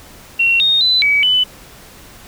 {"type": "tone with pitch steps", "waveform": "sine", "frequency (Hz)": [2733, 3703, 4009, 2278, 3002], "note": ["F7", "A#7", "B7", "C#7", "F#7"], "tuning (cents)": [-38, -12, 25, 47, 24], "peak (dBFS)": -10, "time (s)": [0.39, 1.44], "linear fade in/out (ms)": 10, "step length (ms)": 210, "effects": ["pink hiss -40 dBFS RMS until 2.27 s"]}